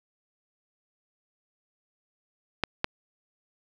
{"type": "clicks", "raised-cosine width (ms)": 0.3, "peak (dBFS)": -8, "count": 2, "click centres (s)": [2.637, 2.844], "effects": []}